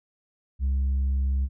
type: tone with tanh clipping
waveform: sine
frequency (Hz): 67.1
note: C2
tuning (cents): +44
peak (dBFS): -22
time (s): 0.59-1.49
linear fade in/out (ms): 50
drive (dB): 2
effects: none